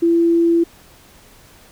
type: tone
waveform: sine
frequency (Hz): 336.9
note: E4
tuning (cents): +38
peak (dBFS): -11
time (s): 0.02-0.64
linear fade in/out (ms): 10
effects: pink hiss -47 dBFS RMS until 1.71 s